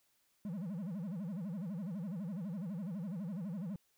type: tone with vibrato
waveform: triangle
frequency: 185 Hz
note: F#3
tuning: in tune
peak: -36 dBFS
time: 0.45-3.76 s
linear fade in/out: 2 ms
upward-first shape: sine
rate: 12 Hz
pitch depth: 260 cents each way
effects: white hiss -75 dBFS RMS until 3.97 s